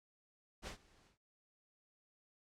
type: noise with ADSR envelope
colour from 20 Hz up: pink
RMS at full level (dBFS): -44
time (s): 0.62-1.18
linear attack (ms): 51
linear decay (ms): 100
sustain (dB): -24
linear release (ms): 120
effects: noise-tail reverb RT60 0.4 s tail -26 dB re dry + low-pass 7000 Hz 12 dB/octave